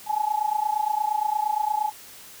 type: tone with amplitude modulation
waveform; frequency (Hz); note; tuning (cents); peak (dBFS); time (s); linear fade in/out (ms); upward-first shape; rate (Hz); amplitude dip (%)
sine; 850; G#5; +40; -18; 0.06-1.92; 50; sine; 28.6; 85
effects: white hiss -45 dBFS RMS until 2.4 s